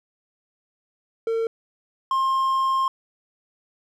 triangle tone pair in turn, 453.7 / 1062.7 Hz, A#4 / C6, -47 / +27 cents, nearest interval octave + minor third, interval 1474 cents, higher second, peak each -19 / -17 dBFS, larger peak second, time 1.27-1.47 / 2.11-2.88 s, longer second, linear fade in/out 2 ms, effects none

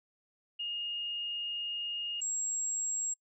sine tone pair in turn, 2846 / 7598 Hz, F7 / A#8, +32 / +32 cents, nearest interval octave + perfect fourth, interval 1700 cents, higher second, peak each -34 / -31 dBFS, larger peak second, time 0.59-2.21 / 2.21-3.14 s, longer first, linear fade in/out 10 ms, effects noise-tail reverb RT60 0.1 s tail -26 dB re dry

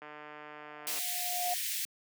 click train, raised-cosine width 0.5 ms, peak -31 dBFS, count 146, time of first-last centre 0.02-0.987 s, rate 150 Hz
sine tone with exponential growth, 715 Hz, F5, 41 cents sharp, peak -29 dBFS, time 0.52-1.54 s, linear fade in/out 5 ms, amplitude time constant 220 ms
white high-pass noise, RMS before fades -35 dBFS, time 0.87-1.85 s, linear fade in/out 0 ms, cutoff 1800 Hz, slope 48 dB/octave
effects high-pass 300 Hz 12 dB/octave

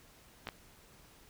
clicks, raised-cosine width 0.3 ms, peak -23 dBFS, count 2, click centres 0.471 / 0.488 s, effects pink hiss -60 dBFS RMS until 1.29 s

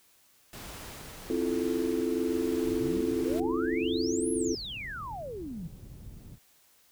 pink noise with tremolo, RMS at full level -43 dBFS, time 0.53-3.4 s, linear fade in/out 2 ms, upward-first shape sine, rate 1.1 Hz, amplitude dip 25%
sine chord, F major seventh, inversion second, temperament just, 261.9 / 327.4 / 349.2 / 436.5 Hz, C4 / E4 / F4 / A4, +2 / -12 / 0 / -14 cents, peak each -32 dBFS, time 1.3-4.55 s, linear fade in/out 2 ms
white low-pass noise, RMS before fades -46 dBFS, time 2.62-6.39 s, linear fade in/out 50 ms, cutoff 120 Hz, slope 12 dB/octave
sine exponential two-way sweep, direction up then down, 118.1 to 11140 to 151.2 Hz, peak -36 dBFS, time 2.8-5.68 s, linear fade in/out 10 ms, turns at 4.31 s
effects white hiss -63 dBFS RMS until 6.91 s

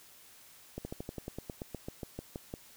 slowing click train, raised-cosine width 2 ms, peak -25 dBFS, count 16, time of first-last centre 0.78-2.539 s, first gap 70 ms, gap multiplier 1.07, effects white hiss -57 dBFS RMS until 2.76 s

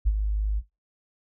sine tone with ADSR envelope, 51.9 Hz, G#1, in tune, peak -16 dBFS, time 0.05-0.62 s, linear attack 23 ms, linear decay 48 ms, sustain -6 dB, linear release 40 ms, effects noise-tail reverb RT60 0.2 s tail -18 dB re dry

